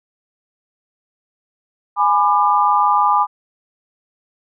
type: chord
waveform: sine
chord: G# diminished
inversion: none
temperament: just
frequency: 830.6 / 996.7 / 1196.1 Hz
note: G#5 / B5 / D6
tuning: 0 / +16 / +31 cents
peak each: -16 dBFS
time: 1.96-3.27 s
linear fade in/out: 50 ms
effects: none